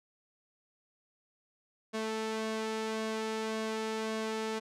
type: tone with flanger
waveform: sawtooth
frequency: 220 Hz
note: A3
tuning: in tune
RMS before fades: -35 dBFS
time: 1.93-4.6 s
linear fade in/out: 20 ms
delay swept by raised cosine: 1.8 to 2.38 ms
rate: 1.8 Hz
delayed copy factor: +0.5
effects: low-pass 8000 Hz 12 dB/octave